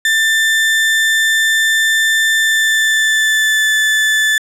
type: tone with pitch glide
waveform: 35% pulse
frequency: 1780 to 1747.4 Hz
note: A6 to A6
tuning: +20 to -12 cents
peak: -9 dBFS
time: 0.05-4.38 s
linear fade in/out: 2 ms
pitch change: -32 cents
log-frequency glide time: 2.36-3.72 s
effects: low-pass 11000 Hz 12 dB/octave